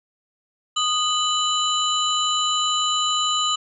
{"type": "tone cluster", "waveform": "sine", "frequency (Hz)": [1235, 2986, 3980, 7150], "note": ["D#6", "F#7", "B7", "A8"], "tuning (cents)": [-13, 15, 13, 27], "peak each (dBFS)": [-23, -22, -30, -28], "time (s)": [0.76, 3.56], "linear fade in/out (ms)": 10, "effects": []}